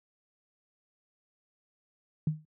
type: tone with exponential decay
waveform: sine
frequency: 154.6 Hz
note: D#3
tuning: 11 cents flat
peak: -21 dBFS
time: 2.27-2.45 s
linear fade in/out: 2 ms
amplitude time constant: 38 ms
effects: high-pass 100 Hz 12 dB/octave